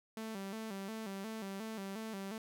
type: tone with vibrato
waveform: sawtooth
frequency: 207.7 Hz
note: G#3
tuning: in tune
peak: -37 dBFS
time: 0.17-2.38 s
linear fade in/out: 2 ms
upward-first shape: square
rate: 2.8 Hz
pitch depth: 110 cents each way
effects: none